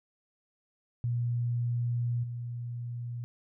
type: tone with level steps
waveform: sine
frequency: 119.9 Hz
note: A#2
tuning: 49 cents sharp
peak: -27 / -34 dBFS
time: 1.04-3.24 s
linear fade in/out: 0 ms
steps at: 2.23 s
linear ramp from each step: 10 ms
effects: none